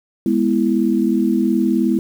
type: chord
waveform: sine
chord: E major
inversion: first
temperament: equal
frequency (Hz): 207.7 / 246.9 / 329.6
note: G#3 / B3 / E4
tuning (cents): 0 / 0 / 0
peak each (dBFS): -18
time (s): 0.26-1.99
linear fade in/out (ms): 2
effects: 7-bit